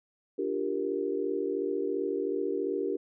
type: chord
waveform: sine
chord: G minor seventh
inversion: second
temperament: equal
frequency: 293.7 / 349.2 / 392 / 466.2 Hz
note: D4 / F4 / G4 / Bb4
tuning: 0 / 0 / 0 / 0 cents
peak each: -35 / -36 / -31 / -34 dBFS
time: 0.38-2.97 s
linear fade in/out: 10 ms
effects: none